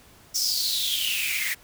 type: noise with high-pass filter sweep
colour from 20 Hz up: white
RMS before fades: -26 dBFS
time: 0.34-1.55 s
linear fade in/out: 20 ms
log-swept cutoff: 5600 to 1900 Hz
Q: 8.7
effects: pink hiss -53 dBFS RMS until 1.63 s